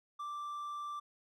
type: tone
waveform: triangle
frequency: 1174.7 Hz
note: D6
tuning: in tune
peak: -37 dBFS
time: 0.19-1 s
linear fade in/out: 10 ms
effects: none